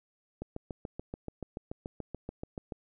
click train, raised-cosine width 2 ms, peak -24 dBFS, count 17, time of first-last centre 0.42-2.722 s, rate 6.95 Hz, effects none

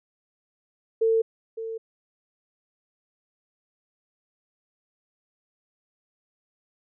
sine tone with echo, 450 Hz, A4, 39 cents sharp, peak -18 dBFS, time 1.01-1.22 s, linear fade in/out 10 ms, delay 560 ms, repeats 1, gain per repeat -12 dB, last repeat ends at 1.78 s, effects none

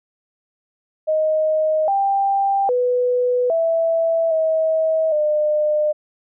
sine tone with pitch steps, 624 / 790 / 494.8 / 659 / 639 / 604 Hz, D#5 / G5 / B4 / E5 / D#5 / D5, +5 / +13 / +3 / -1 / +46 / +48 cents, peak -15 dBFS, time 1.07-5.93 s, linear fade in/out 20 ms, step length 810 ms, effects none

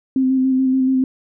sine tone with vibrato, 261.6 Hz, C4, in tune, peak -13 dBFS, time 0.16-1.04 s, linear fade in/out 2 ms, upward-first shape square, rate 7 Hz, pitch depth 17 cents each way, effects none

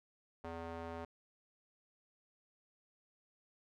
square tone with band-pass filter, 83.2 Hz, E2, 17 cents sharp, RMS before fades -45 dBFS, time 0.44-1.05 s, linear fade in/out 5 ms, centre 720 Hz, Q 0.95, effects none

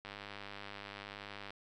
click train, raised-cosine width 0.3 ms, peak -29 dBFS, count 148, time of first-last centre 0.05-1.505 s, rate 101 Hz, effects none

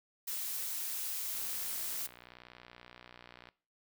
blue noise, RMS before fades -38 dBFS, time 0.27-2.07 s, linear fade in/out 10 ms
click train, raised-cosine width 0.3 ms, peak -35 dBFS, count 131, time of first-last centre 1.35-3.488 s, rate 60.8 Hz
effects noise-tail reverb RT60 0.4 s tail -20 dB re dry

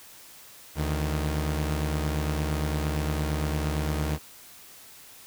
sawtooth tone pair together, 73.42 / 155.57 Hz, D2 / D#3, 0 / 0 cents, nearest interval octave + minor second, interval 1300 cents, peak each -23 / -27 dBFS, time 0.75-4.19 s, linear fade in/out 50 ms, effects white hiss -49 dBFS RMS until 5.26 s

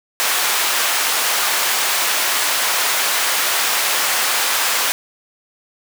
pink high-pass noise, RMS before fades -18 dBFS, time 0.2-4.92 s, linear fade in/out 0 ms, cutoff 950 Hz, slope 12 dB/octave, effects none

